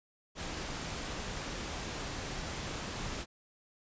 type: noise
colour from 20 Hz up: pink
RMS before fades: -39 dBFS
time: 0.35-3.26 s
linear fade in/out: 50 ms
effects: resampled to 16000 Hz